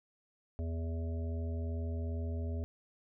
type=harmonic tone; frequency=82.41 Hz; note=E2; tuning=in tune; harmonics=1 / 3 / 5 / 7 / 8; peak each=-34 / -44 / -48 / -51 / -52 dBFS; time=0.59-2.64 s; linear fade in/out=0 ms; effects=none